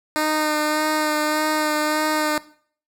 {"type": "tone with vibrato", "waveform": "10% pulse", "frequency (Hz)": 305.7, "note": "D#4", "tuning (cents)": -30, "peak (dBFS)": -11, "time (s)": [0.16, 2.38], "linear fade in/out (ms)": 0, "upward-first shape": "sine", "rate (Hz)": 1.7, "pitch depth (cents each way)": 17, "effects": ["noise-tail reverb RT60 0.5 s tail -18 dB re dry"]}